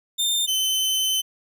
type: tone pair in turn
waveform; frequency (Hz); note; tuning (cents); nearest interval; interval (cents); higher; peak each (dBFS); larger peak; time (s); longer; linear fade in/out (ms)
sawtooth; 3611 / 3058; A7 / G7; +44 / -44; minor third; 288; first; -17; neither; 0.18-0.47 / 0.47-1.22; second; 20
effects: none